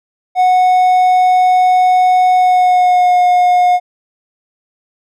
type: tone with pitch glide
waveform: triangle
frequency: 735 to 719.5 Hz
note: F#5 to F#5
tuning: -12 to -49 cents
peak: -5 dBFS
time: 0.35-3.8 s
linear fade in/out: 50 ms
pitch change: -37 cents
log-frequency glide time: 2.35-3.17 s
effects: none